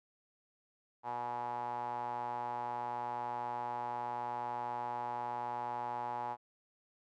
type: tone with band-pass filter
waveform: sawtooth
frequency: 120.8 Hz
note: B2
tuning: 38 cents flat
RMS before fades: -39 dBFS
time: 1.03-6.37 s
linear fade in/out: 50 ms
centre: 880 Hz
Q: 8.1
effects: none